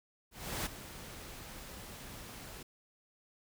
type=noise with ADSR envelope; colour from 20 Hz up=pink; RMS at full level=-35 dBFS; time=0.31-2.63 s; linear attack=350 ms; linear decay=12 ms; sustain=-13 dB; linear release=6 ms; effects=none